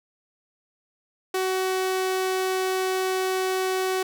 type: tone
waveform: sawtooth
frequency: 375.3 Hz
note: F#4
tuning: 25 cents sharp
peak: -19 dBFS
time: 1.34-4.03 s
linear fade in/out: 5 ms
effects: none